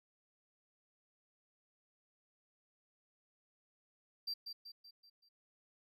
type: tone with echo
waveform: triangle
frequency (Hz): 4705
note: D8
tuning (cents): +2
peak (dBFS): -36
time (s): 4.27-4.34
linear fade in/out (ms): 10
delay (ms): 190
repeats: 5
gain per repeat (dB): -6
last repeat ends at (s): 5.29
effects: none